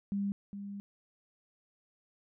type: tone pair in turn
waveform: sine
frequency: 200 / 200.7 Hz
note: G3 / G3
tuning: +35 / +41 cents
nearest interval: unison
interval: 6 cents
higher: second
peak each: -30 / -39 dBFS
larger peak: first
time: 0.12-0.32 / 0.53-0.8 s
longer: second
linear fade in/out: 0 ms
effects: none